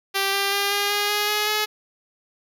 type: tone with pitch steps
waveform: 5% pulse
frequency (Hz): 392 / 396.6 / 401.2 / 405.8 / 410.5 / 415.3 / 420.1 / 425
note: G4 / G4 / G4 / G#4 / G#4 / G#4 / G#4 / G#4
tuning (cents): 0 / +20 / +40 / -40 / -20 / 0 / +20 / +40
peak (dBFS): -9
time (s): 0.14-1.66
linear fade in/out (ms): 20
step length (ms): 190
effects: none